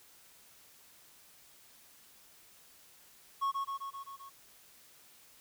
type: tone with echo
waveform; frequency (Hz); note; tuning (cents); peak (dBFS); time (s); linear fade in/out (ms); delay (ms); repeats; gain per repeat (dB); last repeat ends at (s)
triangle; 1100; C#6; -14; -27; 3.41-3.52; 20; 130; 6; -3; 4.3
effects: white hiss -60 dBFS RMS until 5.4 s